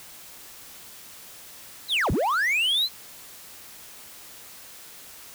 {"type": "linear two-way sweep", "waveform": "triangle", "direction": "down then up", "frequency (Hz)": [4201, 37.73, 4201], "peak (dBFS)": -19, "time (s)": [1.88, 2.89], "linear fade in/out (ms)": 50, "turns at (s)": 2.11, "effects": ["white hiss -45 dBFS RMS until 5.34 s"]}